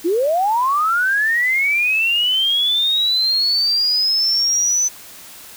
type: linear sweep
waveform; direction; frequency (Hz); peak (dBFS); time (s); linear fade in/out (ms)
sine; up; 311.1 to 6080; -14; 0.04-4.89; 20
effects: white hiss -39 dBFS RMS until 5.56 s